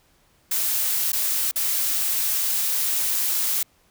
blue noise with dropouts, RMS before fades -23 dBFS, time 0.51-3.63 s, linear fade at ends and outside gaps 5 ms, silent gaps 1.12-1.13 / 1.513-1.558 s, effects pink hiss -61 dBFS RMS until 3.9 s

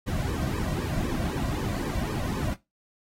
brown noise with flanger, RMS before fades -29 dBFS, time 0.06-2.55 s, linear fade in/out 20 ms, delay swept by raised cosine 1.4 to 2.4 ms, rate 3.9 Hz, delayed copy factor -1, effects noise-tail reverb RT60 0.2 s tail -17 dB re dry + AAC 48 kbps

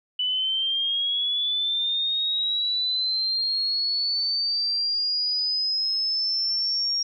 sine linear sweep, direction up, 2975 to 5588 Hz, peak -22 dBFS, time 0.19-7.03 s, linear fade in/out 5 ms, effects none

